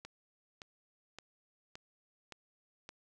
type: click train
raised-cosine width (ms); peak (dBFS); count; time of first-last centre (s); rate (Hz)
0.2; -29; 6; 0.05-2.891; 1.76
effects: none